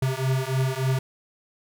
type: beating tone pair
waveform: square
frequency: 130 / 133.4 Hz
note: C3 / C3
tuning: -11 / +34 cents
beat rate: 3.4 Hz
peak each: -26 dBFS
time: 0.02-0.99 s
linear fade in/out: 5 ms
effects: none